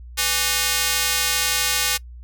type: tone with high-pass filter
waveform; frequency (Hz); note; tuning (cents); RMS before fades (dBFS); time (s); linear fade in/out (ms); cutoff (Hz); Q
square; 166.3; E3; +16; -21; 0.17-1.98; 20; 2400; 0.54
effects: noise-tail reverb RT60 0.1 s tail -23 dB re dry + added 60 Hz sine -36 dBFS peak until 2.23 s